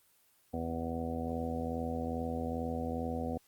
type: harmonic tone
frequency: 82.4 Hz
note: E2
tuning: in tune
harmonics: 1 / 2 / 3 / 4 / 5 / 6 / 7 / 8 / 9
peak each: -40 / -44 / -37 / -49 / -49 / -40 / -46 / -49 / -42 dBFS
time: 0.53-3.38 s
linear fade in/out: 10 ms
effects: white hiss -68 dBFS RMS until 3.47 s + Opus 24 kbps